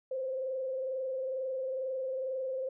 sine tone with frequency modulation, 523.3 Hz, C5, in tune, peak -32 dBFS, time 0.11-2.69 s, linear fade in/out 5 ms, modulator 22.2 Hz, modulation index 0.59, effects none

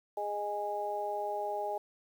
harmonic tone, 206.3 Hz, G#3, 11 cents flat, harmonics 2 / 3 / 4, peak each -39 / -37 / -35 dBFS, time 0.17-1.78 s, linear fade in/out 5 ms, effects 10-bit

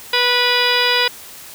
harmonic tone, 490.2 Hz, B4, 13 cents flat, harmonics 1 / 2 / 3 / 4 / 5 / 6 / 7 / 8 / 10, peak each -22 / -22 / -22 / -22 / -22 / -22 / -22 / -22 / -22 dBFS, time 0.13-1.08 s, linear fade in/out 5 ms, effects white hiss -37 dBFS RMS until 1.54 s

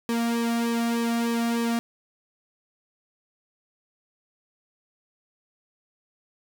sawtooth tone with flanger, 233.1 Hz, A#3, in tune, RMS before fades -25 dBFS, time 0.09-1.79 s, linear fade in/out 0 ms, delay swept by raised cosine 1.4 to 2.01 ms, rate 3.3 Hz, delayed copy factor -0.75, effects none

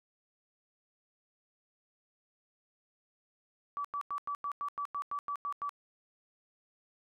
sine tone bursts, 1150 Hz, D6, 37 cents flat, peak -33 dBFS, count 12, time 3.77-5.693 s, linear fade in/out 0 ms, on 75 ms, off 93 ms, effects none

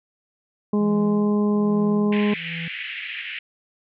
harmonic tone, 207.7 Hz, G#3, in tune, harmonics 1 / 2 / 3 / 4 / 5, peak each -18 / -24 / -36 / -38 / -34 dBFS, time 0.73-2.34 s, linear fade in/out 5 ms
triangle tone with tremolo, 166.2 Hz, E3, 15 cents sharp, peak -27 dBFS, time 0.8-2.68 s, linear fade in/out 2 ms, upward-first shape sine, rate 1.2 Hz, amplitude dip 95%
pink band-pass noise, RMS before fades -32 dBFS, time 2.12-3.39 s, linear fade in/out 5 ms, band 1800 to 3000 Hz, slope 48 dB/octave
effects none

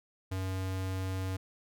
square tone, 94.3 Hz, F#2, 33 cents sharp, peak -33 dBFS, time 0.31-1.37 s, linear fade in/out 10 ms, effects none

